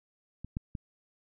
clicks, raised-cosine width 5 ms, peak -28 / -20 / -24 dBFS, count 3, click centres 0.446 / 0.569 / 0.752 s, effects none

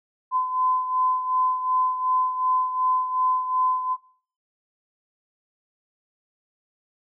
sine beating tone pair, 1019 / 1021.7 Hz, C6 / C6, -46 / -42 cents, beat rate 2.7 Hz, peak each -21 / -27 dBFS, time 0.31-3.97 s, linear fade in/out 50 ms, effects noise-tail reverb RT60 0.5 s tail -20 dB re dry

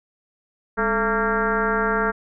sine tone with frequency modulation, 909 Hz, A#5, 44 cents flat, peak -18 dBFS, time 0.77-2.12 s, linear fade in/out 20 ms, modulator 235 Hz, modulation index 3.2, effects none

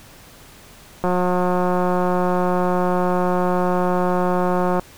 click train, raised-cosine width 1 ms, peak -7 dBFS, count 677, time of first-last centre 1.04-4.796 s, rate 180 Hz, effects pink hiss -45 dBFS RMS until 4.97 s

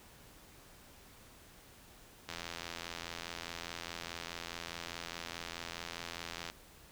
click train, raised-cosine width 0.2 ms, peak -23 dBFS, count 358, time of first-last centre 2.29-6.5 s, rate 84.8 Hz, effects pink hiss -58 dBFS RMS until 6.91 s

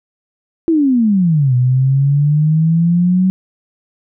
sine exponential two-way sweep, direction down then up, 339.3 to 123.47 to 188.7 Hz, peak -9 dBFS, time 0.68-3.3 s, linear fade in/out 0 ms, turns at 1.55 s, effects none

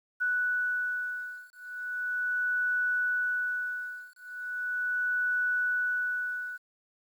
sine beating tone pair, 1480 / 1480.38 Hz, F#6 / F#6, 0 / 0 cents, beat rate 0.38 Hz, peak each -31 / -31 dBFS, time 0.2-6.58 s, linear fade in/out 20 ms, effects 10-bit

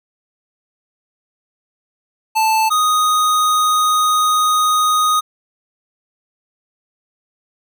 square tone pair in turn, 880 / 1244.5 Hz, A5 / D#6, 0 / 0 cents, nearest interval tritone, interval 600 cents, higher second, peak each -13 dBFS, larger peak neither, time 2.35-2.7 / 2.7-5.21 s, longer second, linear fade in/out 20 ms, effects none

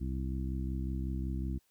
harmonic tone, 65.41 Hz, C2, in tune, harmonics 1 / 2 / 3 / 4 / 5, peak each -34 / -40 / -41 / -44 / -45 dBFS, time 0-1.59 s, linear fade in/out 20 ms, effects white hiss -73 dBFS RMS until 1.7 s

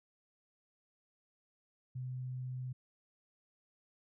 sine tone, 127.5 Hz, C3, 44 cents flat, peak -38 dBFS, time 1.95-2.73 s, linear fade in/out 10 ms, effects none

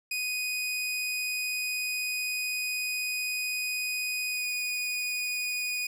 sawtooth tone with pitch glide, 2489 to 2472 Hz, D#7 to D#7, 0 to -12 cents, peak -26 dBFS, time 0.11-5.87 s, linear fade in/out 5 ms, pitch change -12 cents, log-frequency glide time 4.3-4.43 s, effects none

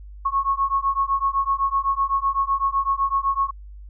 sine beating tone pair, 1094 / 1101.9 Hz, C#6 / C#6, -23 / -11 cents, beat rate 7.9 Hz, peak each -22 dBFS, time 0.25-3.51 s, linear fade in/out 10 ms, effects added 50 Hz sine -37 dBFS peak until 3.89 s

